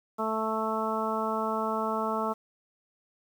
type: harmonic tone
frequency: 220 Hz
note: A3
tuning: in tune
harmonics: 1 / 2 / 3 / 4 / 5 / 6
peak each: -34 / -34 / -34 / -34 / -34 / -34 dBFS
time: 0.18-2.34 s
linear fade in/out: 20 ms
effects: 9-bit